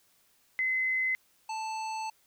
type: tone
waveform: sine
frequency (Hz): 2045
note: C7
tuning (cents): -40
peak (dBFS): -26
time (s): 0.59-1.15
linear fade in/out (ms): 0
type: harmonic tone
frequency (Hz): 880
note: A5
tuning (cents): 0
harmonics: 1 / 3 / 5 / 7 / 9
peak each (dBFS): -33 / -43 / -47 / -50 / -52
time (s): 1.49-2.1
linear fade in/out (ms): 5
effects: white hiss -67 dBFS RMS until 2.26 s